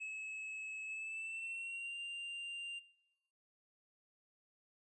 triangle tone with pitch glide, 2585 to 2787 Hz, E7 to F7, -34 to -4 cents, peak -40 dBFS, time 0-2.8 s, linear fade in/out 20 ms, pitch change +130 cents, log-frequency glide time 0.85-1.97 s, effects noise-tail reverb RT60 0.9 s tail -20 dB re dry + resampled to 24000 Hz

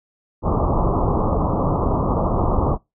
pink low-pass noise, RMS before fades -19 dBFS, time 0.42-2.78 s, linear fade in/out 50 ms, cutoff 1200 Hz, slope 96 dB/octave, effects noise-tail reverb RT60 0.2 s tail -23 dB re dry

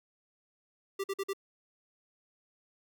square tone bursts, 392 Hz, G4, in tune, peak -32 dBFS, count 4, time 0.99-1.334 s, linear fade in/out 10 ms, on 50 ms, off 48 ms, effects none

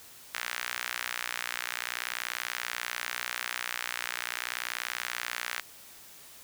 sawtooth tone with high-pass filter, 60.4 Hz, B1, 38 cents flat, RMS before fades -36 dBFS, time 0.34-5.61 s, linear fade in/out 0 ms, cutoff 1700 Hz, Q 1.6, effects white hiss -51 dBFS RMS until 6.43 s

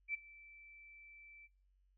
sine tone with ADSR envelope, 2327 Hz, D7, 17 cents flat, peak -34 dBFS, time 0.08-1.48 s, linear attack 62 ms, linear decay 13 ms, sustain -22 dB, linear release 32 ms, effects noise-tail reverb RT60 0.4 s tail -23 dB re dry + added 47 Hz sine -70 dBFS peak until 1.97 s

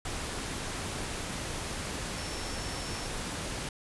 sine tone in noise, 5420 Hz, E8, 47 cents sharp, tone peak -45 dBFS, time 2.18-3.07 s, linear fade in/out 2 ms, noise pink, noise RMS -36 dBFS, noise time 0.05-3.69 s, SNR -12 dB, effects resampled to 24000 Hz

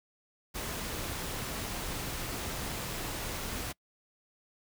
pink noise, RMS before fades -37 dBFS, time 0.54-3.73 s, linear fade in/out 20 ms, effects noise-tail reverb RT60 0.1 s tail -25 dB re dry

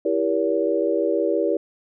sine chord, E diminished seventh, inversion none, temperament just, 329.6 / 395.6 / 474.7 / 569.6 Hz, E4 / G4 / Bb4 / Db5, 0 / +16 / +31 / +47 cents, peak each -24 dBFS, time 0.05-1.57 s, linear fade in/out 5 ms, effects none

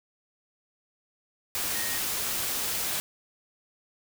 sine tone in noise, 1864.7 Hz, A#6, in tune, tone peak -37 dBFS, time 1.75-1.98 s, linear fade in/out 0 ms, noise white, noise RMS -30 dBFS, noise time 1.55-3 s, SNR -10 dB, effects none

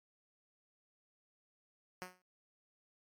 5% pulse tone with exponential decay, 182.7 Hz, F#3, 22 cents flat, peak -29 dBFS, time 2.02-2.22 s, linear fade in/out 0 ms, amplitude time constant 42 ms, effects MP3 96 kbps

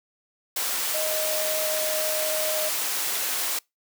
sine tone in noise, 622.3 Hz, D#5, in tune, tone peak -27 dBFS, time 0.94-2.69 s, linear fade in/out 5 ms, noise white, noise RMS -27 dBFS, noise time 0.56-3.59 s, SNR -3 dB, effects noise-tail reverb RT60 0.2 s tail -26 dB re dry + high-pass 400 Hz 12 dB/octave

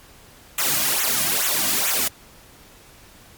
white noise with flanger, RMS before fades -21 dBFS, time 0.58-2.08 s, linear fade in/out 5 ms, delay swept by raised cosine 0.2 to 2.3 ms, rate 2.3 Hz, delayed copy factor -0.95, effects pink hiss -48 dBFS RMS until 3.37 s + MP3 96 kbps

